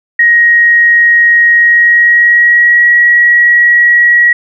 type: tone with pitch glide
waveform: sine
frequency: 1883 to 1913.7 Hz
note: A#6 to A#6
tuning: +17 to +45 cents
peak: -3 dBFS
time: 0.19-4.33 s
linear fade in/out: 5 ms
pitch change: +28 cents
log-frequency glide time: 1.52-2.9 s
effects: none